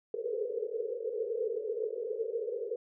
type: band-pass noise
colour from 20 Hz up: white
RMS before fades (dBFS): -35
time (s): 0.14-2.76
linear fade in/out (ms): 2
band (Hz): 420 to 490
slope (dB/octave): 96
effects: none